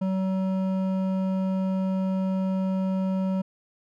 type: tone with hard clipping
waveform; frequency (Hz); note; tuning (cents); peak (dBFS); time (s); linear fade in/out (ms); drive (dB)
triangle; 189.4; F#3; +41; -25; 0.01-3.42; 10; 14
effects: none